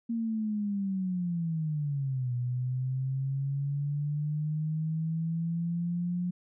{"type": "linear two-way sweep", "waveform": "sine", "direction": "down then up", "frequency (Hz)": [233.1, 122.1, 178.8], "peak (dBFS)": -28, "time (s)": [0.09, 6.31], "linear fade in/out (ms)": 10, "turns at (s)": 2.34, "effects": []}